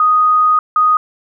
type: tone pair in turn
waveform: sine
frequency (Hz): 1244.5 / 1244.5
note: D#6 / D#6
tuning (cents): 0 / 0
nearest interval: unison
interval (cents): 0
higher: neither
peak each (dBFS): -8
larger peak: neither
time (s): 0-0.59 / 0.76-0.97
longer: first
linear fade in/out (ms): 2
effects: none